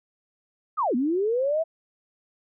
sine linear two-way sweep, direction down then up, 1318.5 to 229.9 to 665 Hz, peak -21 dBFS, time 0.77-1.64 s, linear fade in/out 20 ms, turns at 0.95 s, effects none

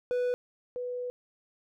triangle / sine tone pair in turn, 493.9 / 493.9 Hz, B4 / B4, 0 / 0 cents, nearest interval unison, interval 0 cents, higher neither, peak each -24 / -32 dBFS, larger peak first, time 0.11-0.34 / 0.76-1.1 s, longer second, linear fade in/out 0 ms, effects none

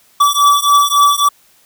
square beating tone pair, 1151 / 1154.6 Hz, D6 / D6, -35 / -30 cents, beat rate 3.6 Hz, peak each -12 dBFS, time 0.2-1.29 s, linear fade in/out 10 ms, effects white hiss -51 dBFS RMS until 1.65 s

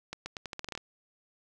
accelerating click train, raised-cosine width 0.2 ms, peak -20 dBFS, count 11, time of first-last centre 0.13-0.776 s, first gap 130 ms, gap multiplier 0.83, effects none

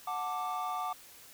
triangle chord, D major, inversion first, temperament just, 734.2 / 881 / 1174.7 Hz, F#5 / A5 / D6, -14 / +2 / 0 cents, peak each -35 / -38 / -34 dBFS, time 0.07-0.93 s, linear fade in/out 5 ms, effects white hiss -54 dBFS RMS until 1.33 s

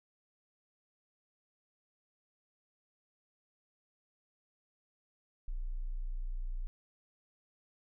sine tone, 29.9 Hz, A#0, 45 cents sharp, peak -34 dBFS, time 5.48-6.67 s, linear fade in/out 0 ms, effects none

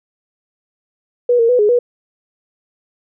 sine tone with pitch steps, 486.6 / 460.9 / 495 / 417.8 / 485.3 Hz, B4 / A#4 / B4 / G#4 / B4, -26 / -20 / +4 / +10 / -30 cents, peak -9 dBFS, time 1.29-1.79 s, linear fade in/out 5 ms, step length 100 ms, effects none

